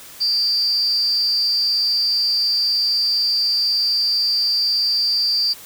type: tone with amplitude modulation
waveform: sine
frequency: 4699 Hz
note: D8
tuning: in tune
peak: -13 dBFS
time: 0.2-5.54 s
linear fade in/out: 20 ms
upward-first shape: sine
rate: 276 Hz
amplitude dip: 60%
effects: white hiss -40 dBFS RMS until 5.65 s